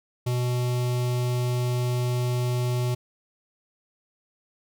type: tone with notch filter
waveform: square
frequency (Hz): 123.47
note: B2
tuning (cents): 0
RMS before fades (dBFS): -25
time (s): 0.26-2.95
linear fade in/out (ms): 10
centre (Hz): 1600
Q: 1.6
effects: none